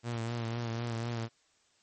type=tone with vibrato; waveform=sawtooth; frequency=116.54 Hz; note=A#2; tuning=in tune; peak=-29 dBFS; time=0.03-1.29 s; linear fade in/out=50 ms; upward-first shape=sine; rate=4 Hz; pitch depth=43 cents each way; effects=white hiss -69 dBFS RMS until 1.82 s + MP3 32 kbps